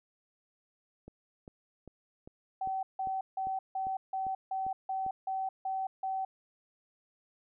click train, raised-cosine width 2 ms, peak -34 dBFS, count 11, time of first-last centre 1.08-5.064 s, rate 2.51 Hz
sine tone bursts, 765 Hz, G5, 42 cents flat, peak -31 dBFS, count 10, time 2.61-6.25 s, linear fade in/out 5 ms, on 220 ms, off 160 ms
effects none

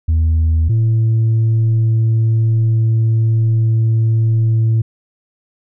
sine tone pair in turn, 80.4 / 112.36 Hz, E2 / A2, -43 / +37 cents, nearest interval tritone, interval 580 cents, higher second, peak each -8 dBFS, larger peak neither, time 0.08-0.69 / 0.69-4.82 s, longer second, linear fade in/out 10 ms, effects tanh soft clip ceiling -9 dBFS

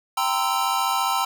square chord, C dominant seventh, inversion second, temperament equal with one note detuned, 784 / 932.3 / 1026.7 / 1318.5 Hz, G5 / Bb5 / C6 / E6, 0 / 0 / -33 / 0 cents, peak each -27 dBFS, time 0.17-1.25 s, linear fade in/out 5 ms, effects none

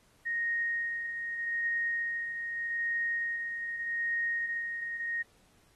sine tone with tremolo, 1864.7 Hz, A#6, in tune, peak -28 dBFS, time 0.25-5.23 s, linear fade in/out 20 ms, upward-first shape sine, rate 0.82 Hz, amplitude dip 50%, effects pink hiss -66 dBFS RMS until 5.75 s + AAC 32 kbps

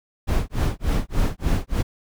brown noise with tremolo, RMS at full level -18 dBFS, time 0.27-1.83 s, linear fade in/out 20 ms, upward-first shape sine, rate 3.4 Hz, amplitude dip 100%, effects none

